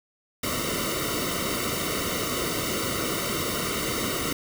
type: noise with comb filter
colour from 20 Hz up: pink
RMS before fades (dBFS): -28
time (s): 0.43-4.33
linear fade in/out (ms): 5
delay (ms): 1.2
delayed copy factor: -1
effects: none